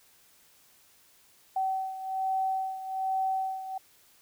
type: beating tone pair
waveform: sine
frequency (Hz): 763 / 764.2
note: G5 / G5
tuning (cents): -47 / -44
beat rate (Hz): 1.2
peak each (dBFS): -29 / -34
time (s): 1.56-3.78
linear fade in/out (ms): 5
effects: white hiss -61 dBFS RMS until 4.21 s